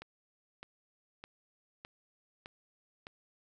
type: click train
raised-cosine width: 0.3 ms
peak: -29 dBFS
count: 6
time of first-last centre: 0.02-3.069 s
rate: 1.64 Hz
effects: none